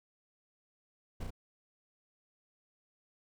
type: noise with echo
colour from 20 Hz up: brown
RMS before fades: -36 dBFS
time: 1.2-1.24 s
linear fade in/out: 10 ms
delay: 33 ms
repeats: 2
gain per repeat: -2 dB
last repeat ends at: 1.306 s
effects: none